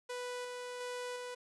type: tone with tremolo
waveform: sawtooth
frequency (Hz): 493.9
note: B4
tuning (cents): 0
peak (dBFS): -35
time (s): 0.09-1.35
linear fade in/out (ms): 10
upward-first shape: square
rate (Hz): 1.4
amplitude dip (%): 25
effects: resampled to 24000 Hz + 11-bit